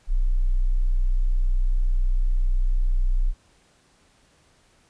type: tone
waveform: sine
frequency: 31 Hz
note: B0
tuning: 7 cents sharp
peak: -17 dBFS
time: 0.07-3.34 s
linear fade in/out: 50 ms
effects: pink hiss -60 dBFS RMS until 4.89 s + resampled to 22050 Hz